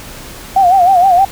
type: tone with vibrato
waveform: sine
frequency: 740 Hz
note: F#5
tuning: in tune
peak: -5 dBFS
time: 0.56-1.25 s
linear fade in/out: 5 ms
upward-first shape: sine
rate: 6.4 Hz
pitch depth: 110 cents each way
effects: pink hiss -31 dBFS RMS until 1.31 s